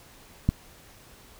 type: click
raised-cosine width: 5 ms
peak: -8 dBFS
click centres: 0.49 s
effects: pink hiss -52 dBFS RMS until 1.39 s